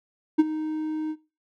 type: tone with ADSR envelope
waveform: triangle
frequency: 310.9 Hz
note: D#4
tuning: 1 cent flat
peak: -9 dBFS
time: 0.38-1.16 s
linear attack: 17 ms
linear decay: 29 ms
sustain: -16 dB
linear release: 56 ms
effects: noise-tail reverb RT60 0.3 s tail -19 dB re dry